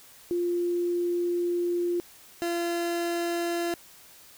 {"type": "tone pair in turn", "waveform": ["sine", "30% pulse"], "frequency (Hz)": [349.2, 342.4], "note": ["F4", "F4"], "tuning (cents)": [0, -34], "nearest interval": "unison", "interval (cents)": 34, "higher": "first", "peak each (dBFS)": -24, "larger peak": "neither", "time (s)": [[0.31, 2], [2.42, 3.74]], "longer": "first", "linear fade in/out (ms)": 0, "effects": ["white hiss -52 dBFS RMS until 4.37 s"]}